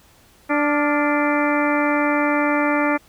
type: harmonic tone with a mistuned harmonic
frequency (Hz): 293.7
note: D4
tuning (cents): 0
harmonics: 1 / 2 / 3 / 4 / 5 / 6 / 7 / 8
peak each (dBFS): -20 / -23 / -25 / -26 / -27 / -28 / -28 / -29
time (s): 0.49-2.98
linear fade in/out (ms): 20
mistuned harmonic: 5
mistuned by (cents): -70
effects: pink hiss -53 dBFS RMS until 3.08 s